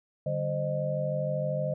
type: tone cluster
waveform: sine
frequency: 147.9 / 194.3 / 523 / 616 Hz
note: D3 / G3 / C5 / D#5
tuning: +13 / -15 / -1 / -17 cents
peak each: -31 / -40 / -33 / -31 dBFS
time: 0.26-1.74 s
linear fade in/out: 5 ms
effects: none